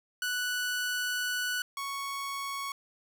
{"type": "tone pair in turn", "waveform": "sawtooth", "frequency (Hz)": [1481, 1109.5], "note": ["F#6", "C#6"], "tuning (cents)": [1, 1], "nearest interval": "perfect fourth", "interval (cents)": 500, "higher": "first", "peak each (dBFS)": [-26, -30], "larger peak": "first", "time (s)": [[0.22, 1.62], [1.77, 2.72]], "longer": "first", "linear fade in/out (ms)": 2, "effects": []}